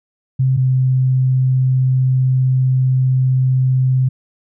sine tone pair in turn, 131.1 / 129.67 Hz, C3 / C3, +4 / -15 cents, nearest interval unison, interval 19 cents, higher first, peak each -11 / -11 dBFS, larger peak neither, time 0.39-0.57 / 0.57-4.09 s, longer second, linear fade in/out 10 ms, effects none

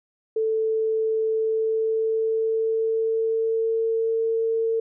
sine tone with pitch glide, 441.5 to 451.6 Hz, A4 to A4, +6 to +45 cents, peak -20 dBFS, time 0.36-4.8 s, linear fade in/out 5 ms, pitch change +39 cents, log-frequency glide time 1.3-4.24 s, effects none

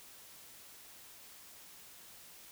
silence, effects white hiss -55 dBFS RMS until 2.51 s

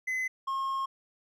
triangle tone pair in turn, 2033 / 1076.9 Hz, B6 / C6, +50 / +50 cents, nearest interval major seventh, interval 1100 cents, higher first, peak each -27 dBFS, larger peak neither, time 0.07-0.28 / 0.47-0.86 s, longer second, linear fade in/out 10 ms, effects none

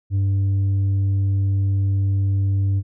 sine tone with tanh clipping, 98 Hz, G2, in tune, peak -17 dBFS, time 0.1-2.83 s, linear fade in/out 50 ms, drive 3 dB, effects none

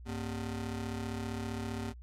30% pulse ring-modulated tone, 164.81 Hz, E3, in tune, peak -30 dBFS, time 0.05-1.94 s, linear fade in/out 50 ms, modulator 64.8 Hz, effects added 60 Hz sine -46 dBFS peak until 2.02 s + low-pass 11000 Hz 12 dB/octave

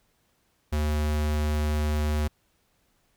square tone, 75.4 Hz, D2, 46 cents sharp, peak -24 dBFS, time 0.72-2.28 s, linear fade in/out 10 ms, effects pink hiss -69 dBFS RMS until 3.16 s

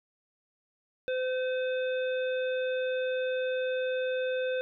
harmonic tone, 512 Hz, C5, 38 cents flat, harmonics 1 / 3 / 5 / 7, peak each -28 / -38 / -42 / -45 dBFS, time 1.08-4.61 s, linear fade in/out 0 ms, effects none

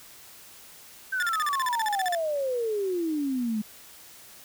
sine exponential sweep, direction down, 1568 to 207.7 Hz, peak -25 dBFS, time 1.12-3.62 s, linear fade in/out 10 ms
sawtooth tone bursts, 1760 Hz, A6, in tune, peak -24 dBFS, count 15, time 1.2-2.149 s, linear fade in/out 0 ms, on 25 ms, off 41 ms
effects white hiss -49 dBFS RMS until 4.44 s

